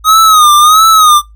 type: tone with vibrato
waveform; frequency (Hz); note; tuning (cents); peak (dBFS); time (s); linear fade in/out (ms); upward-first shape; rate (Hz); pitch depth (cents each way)
square; 1249; D#6; +6; -3; 0.04-1.22; 50; sine; 1.5; 90
effects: noise-tail reverb RT60 0.2 s tail -25 dB re dry + added 53 Hz sine -34 dBFS peak until 1.35 s